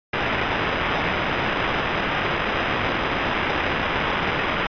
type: noise with sample-and-hold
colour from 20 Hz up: white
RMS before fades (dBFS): -23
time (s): 0.13-4.67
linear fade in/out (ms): 5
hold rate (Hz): 4410
effects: resampled to 11025 Hz